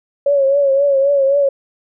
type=tone with vibrato; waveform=sine; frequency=555 Hz; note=C#5; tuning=2 cents sharp; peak=-10 dBFS; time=0.26-1.49 s; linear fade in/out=5 ms; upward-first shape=triangle; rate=3.8 Hz; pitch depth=66 cents each way; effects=none